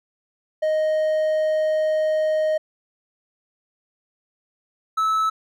triangle tone pair in turn, 622.3 / 1303.8 Hz, D#5 / E6, 0 / -19 cents, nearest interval octave + minor second, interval 1281 cents, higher second, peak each -16 dBFS, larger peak neither, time 0.62-2.58 / 4.97-5.3 s, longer first, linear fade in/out 10 ms, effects none

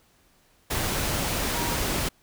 sine tone in noise, 948 Hz, A#5, 29 cents sharp, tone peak -33 dBFS, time 1.54-1.75 s, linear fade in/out 10 ms, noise pink, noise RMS -27 dBFS, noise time 0.7-2.09 s, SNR -9 dB, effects pink hiss -62 dBFS RMS until 2.22 s

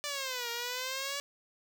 5% pulse exponential two-way sweep, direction down then up, 591 to 466.2 to 571 Hz, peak -23 dBFS, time 0.04-1.2 s, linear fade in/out 0 ms, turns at 0.5 s, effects none

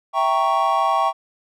triangle chord, E diminished seventh, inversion none, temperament equal, 659.3 / 784 / 932.3 / 1108.7 Hz, E5 / G5 / Bb5 / Db6, 0 / 0 / 0 / 0 cents, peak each -22 / -19 / -22 / -18 dBFS, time 0.13-1.13 s, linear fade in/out 50 ms, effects none

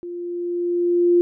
sine tone with level ramp, 349.2 Hz, F4, in tune, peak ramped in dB -29 to -11 dBFS, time 0.03-1.21 s, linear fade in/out 0 ms, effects none

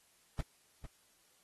brown noise with echo, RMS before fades -31 dBFS, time 0.39-0.41 s, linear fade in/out 2 ms, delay 450 ms, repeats 1, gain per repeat -11 dB, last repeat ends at 0.86 s, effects white hiss -69 dBFS RMS until 1.43 s + AAC 32 kbps

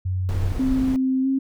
sine tone, 92.5 Hz, F#2, in tune, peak -21 dBFS, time 0.05-0.53 s, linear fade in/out 10 ms
brown noise, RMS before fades -27 dBFS, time 0.29-0.96 s, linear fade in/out 0 ms
sine tone with pitch glide, 261.6 to 267.9 Hz, C4 to C4, 0 to +41 cents, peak -18 dBFS, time 0.59-1.39 s, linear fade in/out 10 ms, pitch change +41 cents, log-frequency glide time 1.22-1.27 s
effects none

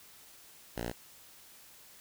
5% pulse tone, 58.6 Hz, A#1, 10 cents sharp, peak -24 dBFS, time 0.76-0.92 s, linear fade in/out 10 ms, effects white hiss -56 dBFS RMS until 2 s

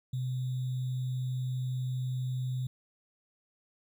sine tone with sample-and-hold, 127.7 Hz, C3, 42 cents flat, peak -30 dBFS, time 0.13-2.67 s, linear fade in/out 5 ms, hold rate 3675 Hz, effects none

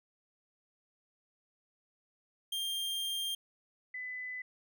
45% pulse / sine tone pair in turn, 3193 / 2005 Hz, G7 / B6, +31 / +26 cents, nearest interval minor sixth, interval 805 cents, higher first, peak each -33 / -38 dBFS, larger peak first, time 2.52-3.35 / 3.94-4.42 s, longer first, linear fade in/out 5 ms, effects none

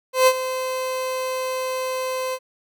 30% pulse tone with ADSR envelope, 516 Hz, C5, 24 cents flat, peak -8 dBFS, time 0.13-2.39 s, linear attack 140 ms, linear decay 57 ms, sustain -13 dB, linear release 54 ms, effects none

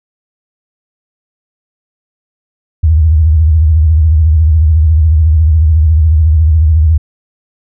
sine tone with vibrato, 78.6 Hz, D#2, 18 cents sharp, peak -4 dBFS, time 2.83-6.98 s, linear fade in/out 10 ms, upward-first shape sine, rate 14 Hz, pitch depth 120 cents each way, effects none

